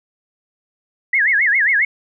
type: tone with vibrato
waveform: sine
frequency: 1889 Hz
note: A#6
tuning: 22 cents sharp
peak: -12 dBFS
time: 1.13-1.85 s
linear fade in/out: 5 ms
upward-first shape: sine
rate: 7.4 Hz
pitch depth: 260 cents each way
effects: none